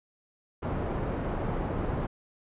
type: low-pass noise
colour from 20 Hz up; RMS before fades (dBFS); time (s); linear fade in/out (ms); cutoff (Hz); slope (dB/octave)
pink; -31; 0.62-2.07; 10; 960; 12
effects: resampled to 8000 Hz